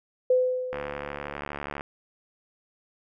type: tone with exponential decay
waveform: sine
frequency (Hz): 507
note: B4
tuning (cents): +45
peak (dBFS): -16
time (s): 0.3-1.36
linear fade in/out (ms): 5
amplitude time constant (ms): 230
type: click train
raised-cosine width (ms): 0.5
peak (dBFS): -18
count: 79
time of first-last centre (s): 0.73-1.809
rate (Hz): 72.3
effects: none